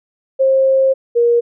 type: tone pair in turn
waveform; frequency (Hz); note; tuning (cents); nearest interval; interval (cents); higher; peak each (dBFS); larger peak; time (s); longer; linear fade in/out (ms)
sine; 533 / 473.1; C5 / A#4; +32 / +26; major second; 206; first; -9; neither; 0.39-0.94 / 1.15-1.41; first; 20
effects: none